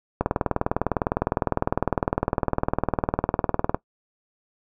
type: click train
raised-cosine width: 1 ms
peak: -6 dBFS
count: 71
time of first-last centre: 0.21-3.745 s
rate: 19.8 Hz
effects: noise-tail reverb RT60 0.1 s tail -20 dB re dry